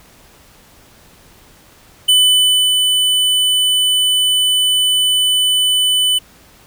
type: tone with ADSR envelope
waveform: square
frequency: 3000 Hz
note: F#7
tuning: 23 cents sharp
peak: -8 dBFS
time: 2.08-6.19 s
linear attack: 11 ms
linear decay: 630 ms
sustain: -4 dB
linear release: 14 ms
effects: pink hiss -46 dBFS RMS until 6.66 s